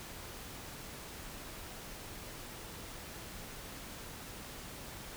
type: silence
effects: pink hiss -47 dBFS RMS until 5.16 s